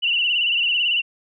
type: tone with vibrato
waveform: sine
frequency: 2844 Hz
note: F7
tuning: 31 cents sharp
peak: -17 dBFS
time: 0.02-1.02 s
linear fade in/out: 20 ms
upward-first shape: sine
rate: 18 Hz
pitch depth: 86 cents each way
effects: none